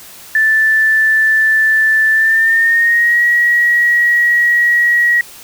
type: tone with pitch glide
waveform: sine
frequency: 1760 to 1908.2 Hz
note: A6 to A#6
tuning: 0 to +40 cents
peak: -8 dBFS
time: 0.35-5.21 s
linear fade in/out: 2 ms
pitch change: +140 cents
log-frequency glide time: 2.12-3.23 s
effects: white hiss -36 dBFS RMS until 5.43 s